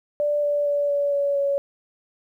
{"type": "tone with pitch steps", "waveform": "sine", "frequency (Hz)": [587.3, 581.9, 576.5, 571.2, 566, 560.8], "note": ["D5", "D5", "D5", "D5", "C#5", "C#5"], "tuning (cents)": [0, -16, -32, -48, 36, 20], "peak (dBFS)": -19, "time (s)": [0.2, 1.58], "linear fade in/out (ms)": 0, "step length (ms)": 230, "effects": ["10-bit"]}